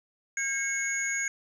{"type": "tone cluster", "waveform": "sine", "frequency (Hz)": [1613, 2186, 6690], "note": ["G6", "C#7", "G#8"], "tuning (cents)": [49, -25, 12], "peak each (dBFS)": -31, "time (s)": [0.37, 1.28], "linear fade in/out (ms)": 2, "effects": ["tanh soft clip ceiling -20 dBFS"]}